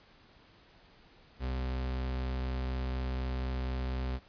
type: tone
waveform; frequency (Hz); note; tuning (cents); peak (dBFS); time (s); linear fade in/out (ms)
40% pulse; 64.1; C2; -35; -31; 1.39-4.2; 50
effects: pink hiss -60 dBFS RMS until 4.28 s + resampled to 11025 Hz